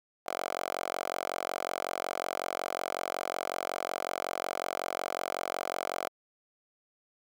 5% pulse tone with high-pass filter, 45.43 Hz, F#1, 31 cents flat, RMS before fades -35 dBFS, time 0.26-6.09 s, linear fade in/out 10 ms, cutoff 730 Hz, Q 3.7, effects none

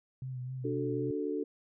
sine tone with vibrato, 127.9 Hz, C3, 39 cents flat, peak -36 dBFS, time 0.22-1.11 s, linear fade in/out 2 ms, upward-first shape sine, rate 3.9 Hz, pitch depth 38 cents each way
sine chord, D major, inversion none, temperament equal, 293.7 / 370 / 440 Hz, D4 / F#4 / A4, 0 / 0 / 0 cents, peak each -35 / -37 / -35 dBFS, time 0.64-1.44 s, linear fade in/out 10 ms
effects none

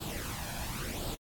pink noise with flanger, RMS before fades -38 dBFS, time 0-1.16 s, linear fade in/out 20 ms, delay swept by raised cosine 0.24 to 1.24 ms, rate 0.94 Hz, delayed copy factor +0.6, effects AAC 64 kbps

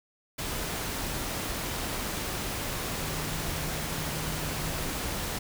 sine tone in noise, 155.56 Hz, D#3, in tune, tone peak -38 dBFS, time 3.01-4.92 s, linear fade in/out 10 ms, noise pink, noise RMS -33 dBFS, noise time 0.38-5.39 s, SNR -8 dB, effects none

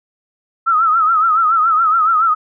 sine tone with vibrato, 1300 Hz, E6, 24 cents flat, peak -10 dBFS, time 0.66-2.35 s, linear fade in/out 20 ms, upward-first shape triangle, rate 7.1 Hz, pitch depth 110 cents each way, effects none

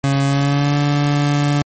30% pulse tone with pitch glide, 138.59 to 144.81 Hz, C#3 to D3, 0 to -24 cents, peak -11 dBFS, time 0.04-1.62 s, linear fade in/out 0 ms, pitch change +76 cents, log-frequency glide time 0.25-0.76 s, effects MP3 32 kbps

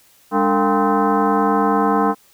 sine tone with frequency modulation, 293.7 Hz, D4, in tune, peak -13 dBFS, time 0.31-2.15 s, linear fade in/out 50 ms, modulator 249 Hz, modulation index 3.8, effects white hiss -53 dBFS RMS until 2.33 s

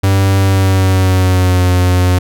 45% pulse tone with pitch glide, 97 to 90.5 Hz, G2 to F#2, -18 to -38 cents, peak -8 dBFS, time 0.03-2.19 s, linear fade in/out 10 ms, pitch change -120 cents, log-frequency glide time 0.4-1.68 s, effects none

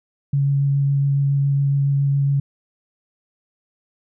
sine tone with vibrato, 139.8 Hz, C#3, 15 cents sharp, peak -15 dBFS, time 0.33-2.4 s, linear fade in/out 5 ms, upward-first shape sine, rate 7.2 Hz, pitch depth 9 cents each way, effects none

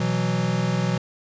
square chord, B suspended fourth, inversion none, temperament equal, 123.47 / 164.81 / 185 Hz, B2 / E3 / F#3, 0 / 0 / 0 cents, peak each -26 dBFS, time 0-0.98 s, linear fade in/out 5 ms, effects resampled to 16000 Hz

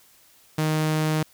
sawtooth tone, 155.56 Hz, D#3, in tune, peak -17 dBFS, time 0.58-1.23 s, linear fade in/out 5 ms, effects white hiss -56 dBFS RMS until 1.33 s

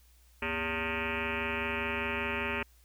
sine tone with frequency modulation, 1407 Hz, F6, 12 cents sharp, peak -30 dBFS, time 0.42-2.63 s, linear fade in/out 5 ms, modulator 167 Hz, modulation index 7.8, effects added 60 Hz sine -59 dBFS peak until 2.84 s + white hiss -66 dBFS RMS until 2.84 s

